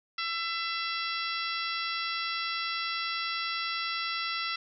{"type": "harmonic tone", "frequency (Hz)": 670, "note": "E5", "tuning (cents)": 28, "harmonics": [2, 3, 4, 5, 6, 7, 8], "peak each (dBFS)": [-35, -37, -38, -39, -40, -40, -41], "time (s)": [0.18, 4.56], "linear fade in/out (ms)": 5, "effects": []}